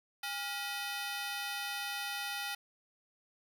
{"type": "ring-modulated tone", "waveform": "15% pulse", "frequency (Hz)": 1112, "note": "C#6", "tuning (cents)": 5, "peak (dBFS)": -27, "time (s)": [0.23, 2.55], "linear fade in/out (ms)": 5, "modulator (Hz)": 298, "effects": []}